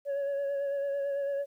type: tone with vibrato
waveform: sine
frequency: 560 Hz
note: C#5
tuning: 18 cents sharp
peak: -26 dBFS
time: 0.05-1.46 s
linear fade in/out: 50 ms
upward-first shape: sine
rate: 9 Hz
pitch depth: 25 cents each way
effects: tanh soft clip ceiling -28 dBFS + 11-bit